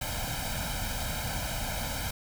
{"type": "noise with comb filter", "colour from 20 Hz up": "pink", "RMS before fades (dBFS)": -33, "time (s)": [0.01, 2.11], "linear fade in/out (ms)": 5, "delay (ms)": 1.3, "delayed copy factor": 0.9, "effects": []}